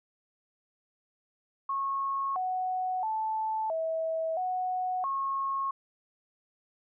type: tone with pitch steps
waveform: sine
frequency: 1094 / 741 / 876 / 647 / 737 / 1089 Hz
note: C#6 / F#5 / A5 / E5 / F#5 / C#6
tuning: -23 / +2 / -8 / -32 / -7 / -31 cents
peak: -28 dBFS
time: 1.69-5.71 s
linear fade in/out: 5 ms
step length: 670 ms
effects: none